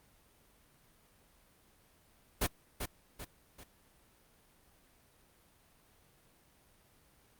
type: noise with echo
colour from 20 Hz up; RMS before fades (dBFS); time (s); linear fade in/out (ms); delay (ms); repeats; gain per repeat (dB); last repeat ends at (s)
pink; -30; 2.41-2.47; 10; 390; 3; -7; 3.64
effects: pink hiss -66 dBFS RMS until 7.39 s + Opus 32 kbps